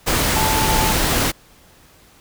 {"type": "tone in noise", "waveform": "sine", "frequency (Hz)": 877, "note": "A5", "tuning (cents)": -6, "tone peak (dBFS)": -21, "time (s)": [0.35, 0.93], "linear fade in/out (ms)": 20, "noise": "pink", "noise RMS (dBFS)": -18, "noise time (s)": [0.06, 1.32], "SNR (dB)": -6, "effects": ["pink hiss -50 dBFS RMS until 2.2 s"]}